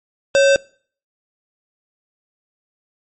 sine tone with sample-and-hold, 553 Hz, C#5, 4 cents flat, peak -9 dBFS, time 0.35-0.56 s, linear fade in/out 0 ms, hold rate 2100 Hz, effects noise-tail reverb RT60 0.5 s tail -24 dB re dry + MP3 32 kbps

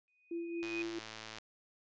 sine tone with exponential growth, 2489 Hz, D#7, in tune, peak -36 dBFS, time 0.08-0.82 s, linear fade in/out 0 ms, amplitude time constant 160 ms
sine tone with tremolo, 338.5 Hz, E4, 46 cents sharp, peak -35 dBFS, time 0.31-0.99 s, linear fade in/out 5 ms, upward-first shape triangle, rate 4.5 Hz, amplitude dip 45%
click train, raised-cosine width 0.2 ms, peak -28 dBFS, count 84, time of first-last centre 0.63-1.385 s, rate 110 Hz
effects resampled to 16000 Hz

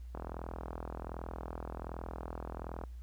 click train, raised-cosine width 1 ms, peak -27 dBFS, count 112, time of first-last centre 0.15-2.838 s, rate 41.3 Hz, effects added 60 Hz sine -43 dBFS peak until 3.02 s + pink hiss -70 dBFS RMS until 3.02 s

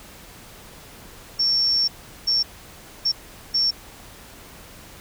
sine tone bursts at uneven times, 5460 Hz, F8, 40 cents flat, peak -17 dBFS, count 4, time 1.39-1.88 / 2.27-2.43 / 3.05-3.12 / 3.54-3.71 s, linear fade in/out 10 ms, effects pink hiss -44 dBFS RMS until 5 s

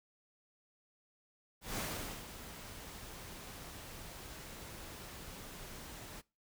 pink noise with ADSR envelope, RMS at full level -38 dBFS, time 1.61-6.22 s, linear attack 160 ms, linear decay 470 ms, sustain -11 dB, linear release 28 ms, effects noise-tail reverb RT60 0.3 s tail -24 dB re dry

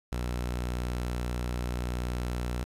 sawtooth tone, 60.8 Hz, B1, 26 cents flat, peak -26 dBFS, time 0.12-2.64 s, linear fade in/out 0 ms, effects resampled to 32000 Hz + 9-bit

